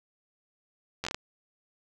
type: slowing click train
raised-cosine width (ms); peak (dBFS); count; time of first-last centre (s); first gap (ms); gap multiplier
0.2; -15; 6; 1.04-1.145; 11; 1.33
effects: none